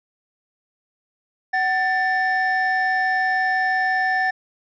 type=tone pair together; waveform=triangle; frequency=751 / 1774.9 Hz; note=F#5 / A6; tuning=+26 / +15 cents; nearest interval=octave + minor third; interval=1489 cents; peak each=-19 / -18 dBFS; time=1.53-4.31 s; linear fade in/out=10 ms; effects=tanh soft clip ceiling -8 dBFS + resampled to 16000 Hz